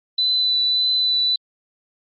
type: tone with vibrato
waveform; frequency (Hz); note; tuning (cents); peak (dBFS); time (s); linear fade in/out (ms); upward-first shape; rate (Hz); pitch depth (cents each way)
sine; 3995; B7; +19; -16; 0.18-1.36; 5; triangle; 1.7; 14
effects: Opus 48 kbps